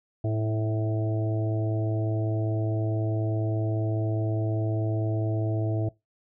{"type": "harmonic tone with a mistuned harmonic", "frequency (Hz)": 109.4, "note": "A2", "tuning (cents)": -9, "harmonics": [1, 3, 4, 5, 6, 7], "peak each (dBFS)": [-25, -32, -38, -43, -34, -46], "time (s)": [0.24, 5.89], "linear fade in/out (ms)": 5, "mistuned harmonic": 5, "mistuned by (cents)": 17, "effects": ["noise-tail reverb RT60 0.2 s tail -21 dB re dry"]}